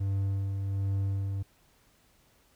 triangle tone with tremolo, 98 Hz, G2, in tune, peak -24 dBFS, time 0-1.43 s, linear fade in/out 10 ms, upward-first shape sine, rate 1.3 Hz, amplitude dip 35%, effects pink hiss -65 dBFS RMS until 2.55 s

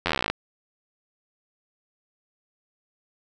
slowing click train, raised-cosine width 0.3 ms, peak -7 dBFS, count 17, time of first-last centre 0.06-0.3 s, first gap 11 ms, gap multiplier 1.04, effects none

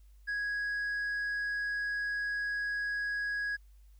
sine tone with tanh clipping, 1660 Hz, G#6, 1 cent flat, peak -32 dBFS, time 0.27-3.57 s, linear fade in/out 20 ms, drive 3 dB, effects added 50 Hz sine -54 dBFS peak until 3.99 s + white hiss -74 dBFS RMS until 3.99 s

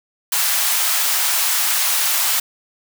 white high-pass noise, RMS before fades -18 dBFS, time 0.32-2.4 s, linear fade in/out 5 ms, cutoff 720 Hz, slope 24 dB/octave, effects none

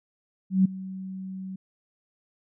sine tone with ADSR envelope, 189.2 Hz, F#3, 39 cents sharp, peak -14 dBFS, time 0.5-1.56 s, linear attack 150 ms, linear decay 9 ms, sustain -19 dB, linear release 6 ms, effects none

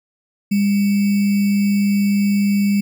sine tone with sample-and-hold, 201.7 Hz, G3, 50 cents sharp, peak -13 dBFS, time 0.51-2.81 s, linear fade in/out 10 ms, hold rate 2450 Hz, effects none

